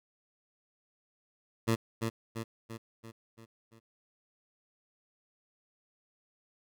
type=tone with echo; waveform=15% pulse; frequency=113.5 Hz; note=A#2; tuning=46 cents flat; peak=-19 dBFS; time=1.67-1.76 s; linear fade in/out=20 ms; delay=340 ms; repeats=6; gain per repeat=-5 dB; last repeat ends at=3.8 s; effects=none